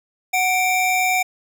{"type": "tone pair together", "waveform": "square", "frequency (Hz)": [740, 2349], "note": ["F#5", "D7"], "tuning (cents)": [0, 0], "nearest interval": "octave + minor sixth", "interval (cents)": 2000, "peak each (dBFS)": -20, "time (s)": [0.33, 1.23], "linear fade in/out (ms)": 10, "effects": []}